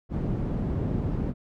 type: low-pass noise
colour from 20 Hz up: white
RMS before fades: -28 dBFS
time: 0.09-1.34 s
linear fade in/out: 50 ms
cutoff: 220 Hz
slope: 12 dB/octave
effects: none